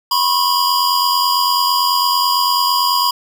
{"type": "tone cluster", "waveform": "square", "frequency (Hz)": [987, 1076, 4889], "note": ["B5", "C6", "D#8"], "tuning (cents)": [-1, 48, -31], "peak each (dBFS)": -18, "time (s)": [0.11, 3.11], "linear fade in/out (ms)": 5, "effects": []}